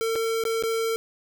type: tone with dropouts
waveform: square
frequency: 452.1 Hz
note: A4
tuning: 47 cents sharp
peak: -24 dBFS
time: 0.01-0.96 s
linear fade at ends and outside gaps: 0 ms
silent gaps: 0.155-0.159 / 0.438-0.452 / 0.625-0.636 s
effects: none